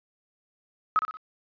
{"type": "tone with echo", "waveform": "sine", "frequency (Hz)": 1275, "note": "D#6", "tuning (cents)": 42, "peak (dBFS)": -18, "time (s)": [0.96, 0.99], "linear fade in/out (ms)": 0, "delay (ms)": 60, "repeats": 3, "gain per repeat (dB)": -7, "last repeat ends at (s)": 1.17, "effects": ["resampled to 11025 Hz", "10-bit"]}